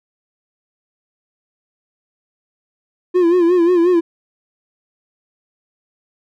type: tone with vibrato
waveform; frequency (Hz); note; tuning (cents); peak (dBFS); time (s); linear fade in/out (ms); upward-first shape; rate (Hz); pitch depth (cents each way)
triangle; 349.2; F4; 0; -8; 3.14-4.01; 20; sine; 5.6; 81
effects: none